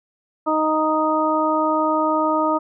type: harmonic tone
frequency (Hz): 311.1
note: D#4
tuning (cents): 0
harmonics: 1 / 2 / 3 / 4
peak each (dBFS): -22 / -22 / -22 / -22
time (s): 0.46-2.59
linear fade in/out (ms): 20
effects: none